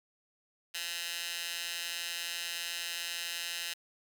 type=tone with high-pass filter; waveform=15% pulse; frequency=171.3 Hz; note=F3; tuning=33 cents flat; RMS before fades=-38 dBFS; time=0.74-3.74 s; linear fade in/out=10 ms; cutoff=2800 Hz; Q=1.3; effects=none